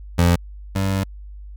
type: tone pair in turn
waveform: 25% pulse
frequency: 86.7 / 96.71 Hz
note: F2 / G2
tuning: -12 / -23 cents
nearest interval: major second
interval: 189 cents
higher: second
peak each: -9 / -15 dBFS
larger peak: first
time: 0.18-0.36 / 0.75-1.04 s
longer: second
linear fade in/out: 10 ms
effects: added 50 Hz sine -34 dBFS peak until 1.56 s